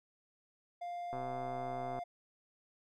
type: tone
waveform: triangle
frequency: 700 Hz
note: F5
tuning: 4 cents sharp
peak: -37 dBFS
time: 0.81-2.04 s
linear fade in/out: 10 ms
type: click train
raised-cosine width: 1 ms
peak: -30 dBFS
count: 111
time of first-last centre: 1.13-1.989 s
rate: 128 Hz
effects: none